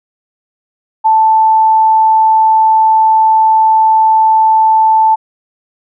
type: tone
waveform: sine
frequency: 880 Hz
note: A5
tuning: in tune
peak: -5 dBFS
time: 1.04-5.16 s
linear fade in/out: 20 ms
effects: none